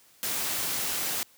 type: noise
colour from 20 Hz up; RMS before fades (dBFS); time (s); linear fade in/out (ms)
white; -30; 0.23-1.23; 0
effects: white hiss -59 dBFS RMS until 1.37 s + high-pass 80 Hz 12 dB/octave